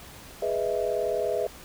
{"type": "chord", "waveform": "sine", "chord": "E major seventh", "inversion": "first", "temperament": "equal with one note detuned", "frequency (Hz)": [415.3, 493.9, 622.3, 662.3], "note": ["G#4", "B4", "D#5", "E5"], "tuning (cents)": [0, 0, 0, 8], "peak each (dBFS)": -30, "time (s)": [0.42, 1.47], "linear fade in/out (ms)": 5, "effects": ["pink hiss -46 dBFS RMS until 1.64 s"]}